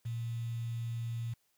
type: tone with quantisation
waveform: sine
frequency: 116.4 Hz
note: A#2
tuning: 2 cents flat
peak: -34 dBFS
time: 0.05-1.34 s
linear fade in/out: 10 ms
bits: 9
effects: white hiss -75 dBFS RMS until 1.57 s